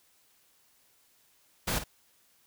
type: noise with echo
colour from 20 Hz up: pink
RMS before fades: -30 dBFS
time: 1.67-1.79 s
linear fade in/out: 10 ms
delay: 51 ms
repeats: 1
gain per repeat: -10 dB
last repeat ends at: 1.841 s
effects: white hiss -66 dBFS RMS until 2.46 s